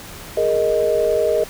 sine chord, Ab suspended second, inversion none, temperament equal, 415.3 / 466.2 / 622.3 Hz, Ab4 / Bb4 / Eb5, 0 / 0 / 0 cents, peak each -21 / -19 / -18 dBFS, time 0.37-1.44 s, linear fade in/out 5 ms, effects pink hiss -36 dBFS RMS until 1.49 s

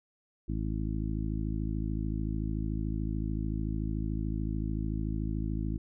harmonic tone, 53.6 Hz, A1, 45 cents flat, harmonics 1 / 2 / 3 / 4 / 5 / 6, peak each -33 / -36 / -38 / -39 / -40 / -41 dBFS, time 0.48-5.78 s, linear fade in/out 10 ms, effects none

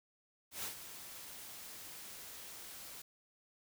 white noise with ADSR envelope, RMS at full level -40 dBFS, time 0.51-3.02 s, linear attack 120 ms, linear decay 110 ms, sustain -10 dB, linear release 4 ms, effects none

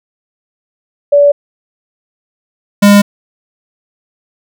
sine / square tone pair in turn, 575 / 203.3 Hz, D5 / G#3, -37 / -37 cents, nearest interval octave + tritone, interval 1800 cents, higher first, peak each -3 dBFS, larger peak neither, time 1.12-1.32 / 2.82-3.02 s, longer neither, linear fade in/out 10 ms, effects none

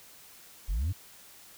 sine exponential sweep, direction up, 40.53 to 103.83 Hz, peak -24 dBFS, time 0.68-0.93 s, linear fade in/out 20 ms, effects tanh soft clip ceiling -26 dBFS + white hiss -53 dBFS RMS until 1.57 s

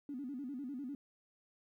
triangle tone with vibrato, 266.5 Hz, C4, 32 cents sharp, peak -36 dBFS, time 0.09-0.95 s, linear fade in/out 2 ms, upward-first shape square, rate 10 Hz, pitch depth 130 cents each way, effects tanh soft clip ceiling -38 dBFS + 13-bit

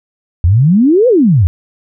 sine exponential two-way sweep, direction up then down, 79.3 to 523.3 to 79.3 Hz, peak -5 dBFS, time 0.44-1.47 s, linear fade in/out 0 ms, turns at 1.08 s, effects none

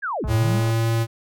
sine linear two-way sweep, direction down then up, 1701 to 52 to 219.5 Hz, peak -23 dBFS, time 0.02-0.61 s, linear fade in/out 20 ms, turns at 0.26 s
click train, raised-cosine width 1 ms, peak -24 dBFS, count 101, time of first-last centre 0.24-0.707 s, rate 214 Hz
square tone with pitch glide, 111.9 to 114.32 Hz, A2 to A#2, +30 to -33 cents, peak -19 dBFS, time 0.27-1.07 s, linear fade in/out 50 ms, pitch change +37 cents, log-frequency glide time 0.38-0.89 s
effects none

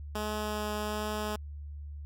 10% pulse tone with vibrato, 211.5 Hz, G#3, 32 cents sharp, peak -24 dBFS, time 0.15-1.36 s, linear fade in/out 2 ms, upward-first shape triangle, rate 1.3 Hz, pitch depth 9 cents each way, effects added 73 Hz sine -39 dBFS peak until 2.05 s

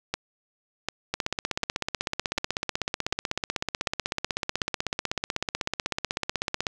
two click trains, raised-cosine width 0.2 ms, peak -9 / -9 dBFS, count 7 / 90, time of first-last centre 0.14-4.618 / 1.14-6.668 s, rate 1.34 / 16.1 Hz, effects none

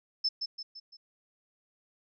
sine tone with echo, 5260 Hz, E8, 5 cents flat, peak -25 dBFS, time 0.24-0.29 s, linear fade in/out 10 ms, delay 170 ms, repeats 4, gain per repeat -6 dB, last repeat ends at 0.97 s, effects none

